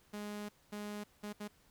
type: tone bursts at uneven times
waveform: sawtooth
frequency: 207.7 Hz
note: G#3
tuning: in tune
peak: -37 dBFS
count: 4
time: 0.13-0.49 / 0.72-1.04 / 1.23-1.33 / 1.4-1.48 s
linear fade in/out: 10 ms
effects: pink hiss -68 dBFS RMS until 1.7 s